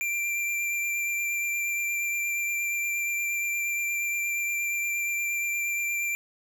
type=tone with vibrato; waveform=square; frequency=2365 Hz; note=D7; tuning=12 cents sharp; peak=-27 dBFS; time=0.01-6.15 s; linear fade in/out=0 ms; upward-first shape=triangle; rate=8.5 Hz; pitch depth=16 cents each way; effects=none